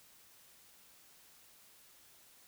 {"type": "silence", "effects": ["white hiss -62 dBFS RMS until 2.47 s"]}